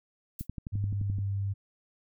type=noise with exponential decay; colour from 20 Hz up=violet; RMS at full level=-35 dBFS; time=0.39-0.47 s; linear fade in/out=5 ms; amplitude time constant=17 ms
type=click train; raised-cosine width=5 ms; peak=-24 dBFS; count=10; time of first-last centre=0.41-1.186 s; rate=11.6 Hz
type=tone with pitch glide; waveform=sine; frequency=100.6 to 98.99 Hz; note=G2 to G2; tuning=+45 to +17 cents; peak=-28 dBFS; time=0.72-1.54 s; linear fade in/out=20 ms; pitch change=-28 cents; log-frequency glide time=0.95-1.16 s
effects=none